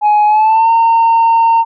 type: tone with pitch glide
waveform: sine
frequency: 839 to 914.9 Hz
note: G#5 to A#5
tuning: +17 to -33 cents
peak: -4 dBFS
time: 0.01-1.65 s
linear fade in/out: 50 ms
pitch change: +150 cents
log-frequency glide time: 0.26-0.7 s
effects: tanh soft clip ceiling -5 dBFS